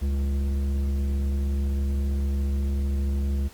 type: tone with tanh clipping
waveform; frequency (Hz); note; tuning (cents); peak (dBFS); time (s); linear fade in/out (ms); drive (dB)
triangle; 69.3; C#2; 0; -24; 0.01-3.49; 20; 15
effects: pink hiss -50 dBFS RMS until 3.53 s + Opus 48 kbps